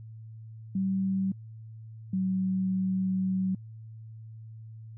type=tone pair in turn; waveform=sine; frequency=191.7 / 188.19 Hz; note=G3 / F#3; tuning=-38 / +30 cents; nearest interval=unison; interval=32 cents; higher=first; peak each=-25 dBFS; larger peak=neither; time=0.75-1.32 / 2.13-3.55 s; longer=second; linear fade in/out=5 ms; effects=added 111 Hz sine -42 dBFS peak until 4.97 s